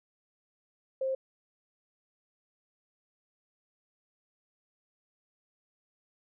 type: tone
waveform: sine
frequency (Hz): 529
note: C5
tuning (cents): +19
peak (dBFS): -28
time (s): 1.01-1.15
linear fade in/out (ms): 5
effects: none